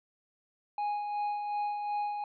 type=tone with tremolo; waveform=triangle; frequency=828 Hz; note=G#5; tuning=5 cents flat; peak=-27 dBFS; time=0.78-2.24 s; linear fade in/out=2 ms; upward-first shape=sine; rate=2.7 Hz; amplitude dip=40%; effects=resampled to 11025 Hz